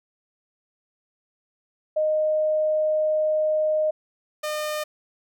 sine / sawtooth tone pair in turn, 618 / 607 Hz, D#5 / D#5, -12 / -43 cents, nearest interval unison, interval 31 cents, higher first, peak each -19 / -22 dBFS, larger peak first, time 1.96-3.91 / 4.43-4.84 s, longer first, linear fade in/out 10 ms, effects none

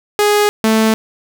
sawtooth tone pair in turn, 415.3 / 220.5 Hz, G#4 / A3, 0 / +4 cents, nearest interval major seventh, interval 1096 cents, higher first, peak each -6 dBFS, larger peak neither, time 0.19-0.49 / 0.64-0.94 s, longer neither, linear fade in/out 0 ms, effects none

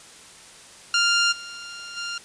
15% pulse tone with level steps, 1396.9 Hz, F6, in tune, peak -11 / -29 / -22 dBFS, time 0.94-2.18 s, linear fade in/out 2 ms, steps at 1.31 / 1.96 s, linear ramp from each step 20 ms, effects white hiss -46 dBFS RMS until 2.24 s + resampled to 22050 Hz

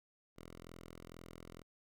5% pulse tone, 42.17 Hz, E1, 40 cents sharp, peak -40 dBFS, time 0.36-1.63 s, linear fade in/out 20 ms, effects none

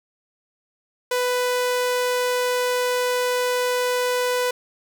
sawtooth tone, 496.4 Hz, B4, 9 cents sharp, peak -16 dBFS, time 1.11-4.51 s, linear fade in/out 5 ms, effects none

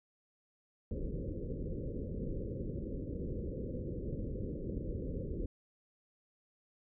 pink low-pass noise, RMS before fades -39 dBFS, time 0.91-5.46 s, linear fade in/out 2 ms, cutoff 540 Hz, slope 96 dB/octave, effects none

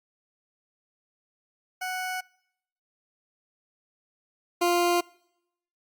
20% pulse tone pair in turn, 740 / 349.2 Hz, F#5 / F4, 0 / 0 cents, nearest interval octave + minor second, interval 1300 cents, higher first, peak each -25 / -16 dBFS, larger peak second, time 1.81-2.21 / 4.61-5.01 s, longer neither, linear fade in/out 10 ms, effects noise-tail reverb RT60 0.8 s tail -25 dB re dry + Opus 48 kbps

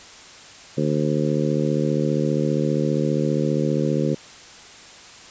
harmonic tone, 75 Hz, D2, 37 cents sharp, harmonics 2 / 3 / 4 / 5 / 6 / 7, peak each -23 / -25 / -26 / -27 / -28 / -28 dBFS, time 0.77-4.15 s, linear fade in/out 10 ms, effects white hiss -43 dBFS RMS until 5.3 s + resampled to 16000 Hz

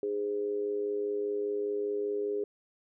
sine tone with amplitude modulation, 411.9 Hz, G#4, 14 cents flat, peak -26 dBFS, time 0.03-2.44 s, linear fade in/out 2 ms, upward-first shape sine, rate 105 Hz, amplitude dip 65%, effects none

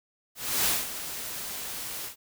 white noise with ADSR envelope, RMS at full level -24 dBFS, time 0.35-2.16 s, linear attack 310 ms, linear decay 200 ms, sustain -12 dB, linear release 110 ms, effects none

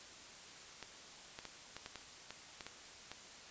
clicks, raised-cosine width 0.2 ms, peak -28 dBFS, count 10, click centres 0.827 / 1.389 / 1.453 / 1.766 / 1.861 / 1.957 / 2.306 / 2.608 / 2.666 / 3.116 s, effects white hiss -54 dBFS RMS until 3.5 s + resampled to 16000 Hz

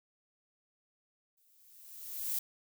violet noise with exponential growth, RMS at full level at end -32 dBFS, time 1.37-2.39 s, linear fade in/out 5 ms, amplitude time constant 220 ms, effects none

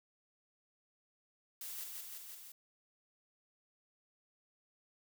blue noise with echo, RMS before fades -45 dBFS, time 1.61-1.84 s, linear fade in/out 2 ms, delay 170 ms, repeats 4, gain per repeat -2 dB, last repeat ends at 2.52 s, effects none

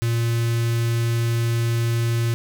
square tone with notch filter, 116.54 Hz, A#2, in tune, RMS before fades -21 dBFS, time 0.02-2.34 s, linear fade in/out 0 ms, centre 720 Hz, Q 0.7, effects 9-bit

